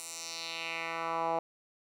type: tone with band-pass filter sweep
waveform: 10% pulse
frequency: 165.3 Hz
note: E3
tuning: 5 cents sharp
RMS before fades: -36 dBFS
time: 0-1.39 s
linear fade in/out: 0 ms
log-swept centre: 9100 to 740 Hz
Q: 2.1
effects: none